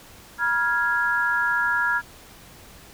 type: chord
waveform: sine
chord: F diminished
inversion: second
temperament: equal with one note detuned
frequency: 964.1 / 1396.9 / 1661.2 Hz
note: Cb6 / F6 / Ab6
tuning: -42 / 0 / 0 cents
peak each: -27 / -23 / -23 dBFS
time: 0.38-2.02 s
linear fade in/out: 50 ms
effects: pink hiss -47 dBFS RMS until 2.93 s